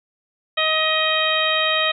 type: harmonic tone with a mistuned harmonic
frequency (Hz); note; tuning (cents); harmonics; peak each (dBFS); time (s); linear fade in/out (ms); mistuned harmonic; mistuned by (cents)
630; D#5; +21; 1 / 2 / 3 / 4 / 5 / 6; -24 / -24 / -24 / -24 / -24 / -24; 0.57-1.92; 10; 4; -20
effects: none